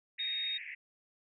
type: band-pass noise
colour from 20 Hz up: pink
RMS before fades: -45 dBFS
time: 0.18-0.75 s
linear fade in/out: 10 ms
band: 1800 to 2600 Hz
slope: 96 dB/octave
type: tone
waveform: sine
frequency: 3729 Hz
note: A#7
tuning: in tune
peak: -33 dBFS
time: 0.19-0.58 s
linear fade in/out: 10 ms
effects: none